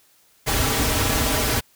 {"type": "noise with comb filter", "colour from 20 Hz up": "pink", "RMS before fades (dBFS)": -21, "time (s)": [0.46, 1.61], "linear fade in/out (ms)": 20, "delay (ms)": 5.6, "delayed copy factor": -0.8, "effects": ["white hiss -58 dBFS RMS until 1.75 s"]}